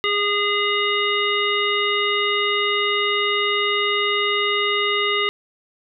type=harmonic tone; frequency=410 Hz; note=G#4; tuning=22 cents flat; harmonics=1 / 3 / 5 / 7 / 9; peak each=-24 / -24 / -23 / -24 / -27 dBFS; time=0.04-5.29 s; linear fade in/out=0 ms; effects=none